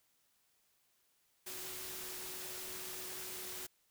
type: tone in noise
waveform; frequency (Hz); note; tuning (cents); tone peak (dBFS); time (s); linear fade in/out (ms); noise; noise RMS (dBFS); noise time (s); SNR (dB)
sine; 370; F#4; 0; -54; 1.46-3.67; 10; white; -45; 1.46-3.67; -12
effects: white hiss -75 dBFS RMS until 3.9 s